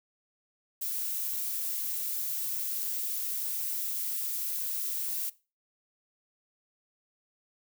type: noise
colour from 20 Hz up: violet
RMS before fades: -33 dBFS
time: 0.81-5.3 s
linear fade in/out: 10 ms
effects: noise-tail reverb RT60 0.3 s tail -19 dB re dry